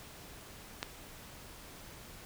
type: click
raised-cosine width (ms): 0.2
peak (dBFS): -17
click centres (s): 0.829
effects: pink hiss -51 dBFS RMS until 2.25 s